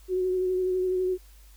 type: tone with vibrato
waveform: sine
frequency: 369.1 Hz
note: F#4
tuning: 4 cents flat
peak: -23 dBFS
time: 0.08-1.18 s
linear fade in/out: 50 ms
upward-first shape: sine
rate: 12 Hz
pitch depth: 22 cents each way
effects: added 50 Hz sine -49 dBFS peak until 1.56 s + white hiss -59 dBFS RMS until 1.56 s